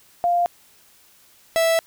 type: tone pair in turn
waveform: sine / 45% pulse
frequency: 698.5 / 657.8 Hz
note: F5 / E5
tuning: 0 / -4 cents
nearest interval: minor second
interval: 104 cents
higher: first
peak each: -16 dBFS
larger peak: neither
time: 0.24-0.46 / 1.56-1.79 s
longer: second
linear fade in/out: 0 ms
effects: white hiss -54 dBFS RMS until 1.86 s